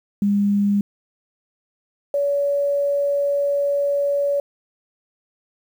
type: tone pair in turn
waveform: sine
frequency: 202.5 / 567.5 Hz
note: G#3 / C#5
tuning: -43 / +41 cents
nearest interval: octave + tritone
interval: 1784 cents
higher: second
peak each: -15 / -17 dBFS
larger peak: first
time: 0.22-0.81 / 2.14-4.4 s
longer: second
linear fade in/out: 2 ms
effects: 8-bit